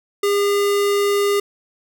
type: tone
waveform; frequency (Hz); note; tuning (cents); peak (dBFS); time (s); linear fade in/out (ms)
square; 404.9; G#4; -44; -16; 0.23-1.4; 5
effects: none